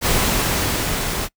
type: noise with level ramp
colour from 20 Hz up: pink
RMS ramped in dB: -17 to -24 dBFS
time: 0.01-1.29 s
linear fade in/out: 50 ms
effects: noise-tail reverb RT60 0.1 s tail -24 dB re dry